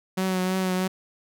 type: tone with vibrato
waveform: sawtooth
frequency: 186.1 Hz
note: F#3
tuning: 10 cents sharp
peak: -19 dBFS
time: 0.17-0.88 s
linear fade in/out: 10 ms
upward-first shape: triangle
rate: 3.1 Hz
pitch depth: 29 cents each way
effects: none